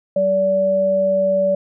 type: tone pair together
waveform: sine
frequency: 192.3 / 576.2 Hz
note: G3 / D5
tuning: -33 / -33 cents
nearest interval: octave + perfect fifth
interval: 1900 cents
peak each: -25 / -14 dBFS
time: 0.16-1.55 s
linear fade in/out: 5 ms
effects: none